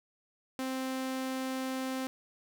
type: tone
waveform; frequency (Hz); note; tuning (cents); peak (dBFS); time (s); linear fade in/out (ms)
sawtooth; 261.6; C4; 0; -29; 0.59-2.07; 0
effects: none